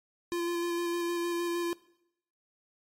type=tone with vibrato; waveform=square; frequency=344.4 Hz; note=F4; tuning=24 cents flat; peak=-30 dBFS; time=0.32-1.73 s; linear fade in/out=0 ms; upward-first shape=square; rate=6.5 Hz; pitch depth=12 cents each way; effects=noise-tail reverb RT60 0.8 s tail -21 dB re dry + MP3 64 kbps